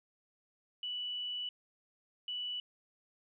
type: tone bursts at uneven times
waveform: sine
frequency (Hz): 2960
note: F#7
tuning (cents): 0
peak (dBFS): -36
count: 2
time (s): 0.83-1.49 / 2.28-2.6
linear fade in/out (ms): 2
effects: none